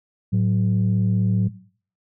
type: tone pair together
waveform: sine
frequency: 109.7 / 185.3 Hz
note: A2 / F#3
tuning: -5 / +3 cents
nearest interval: major sixth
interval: 908 cents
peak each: -17 / -18 dBFS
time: 0.32-1.49 s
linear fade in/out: 20 ms
effects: noise-tail reverb RT60 0.5 s tail -18 dB re dry + tanh soft clip ceiling -12 dBFS